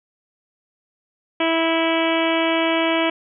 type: harmonic tone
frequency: 327.7 Hz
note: E4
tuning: 10 cents flat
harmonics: 1 / 2 / 3 / 4 / 5 / 6 / 7 / 8 / 9 / 10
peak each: -21 / -22 / -26 / -30 / -31 / -32 / -26 / -31 / -29 / -32 dBFS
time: 1.4-3.1 s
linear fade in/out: 5 ms
effects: none